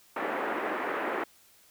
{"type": "band-pass noise", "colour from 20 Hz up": "pink", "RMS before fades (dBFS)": -32, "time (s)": [0.16, 1.24], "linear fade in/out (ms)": 5, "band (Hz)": [310, 2000], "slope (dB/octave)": 24, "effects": ["white hiss -60 dBFS RMS until 1.7 s"]}